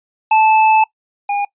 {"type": "tone pair in turn", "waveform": "square", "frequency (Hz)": [874, 812.4], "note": ["A5", "G#5"], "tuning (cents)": [-12, -38], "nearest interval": "minor second", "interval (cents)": 126, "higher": "first", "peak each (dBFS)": [-9, -16], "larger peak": "first", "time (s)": [[0.31, 0.84], [1.29, 1.45]], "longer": "first", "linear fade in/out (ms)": 5, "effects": ["noise-tail reverb RT60 0.1 s tail -22 dB re dry", "resampled to 8000 Hz"]}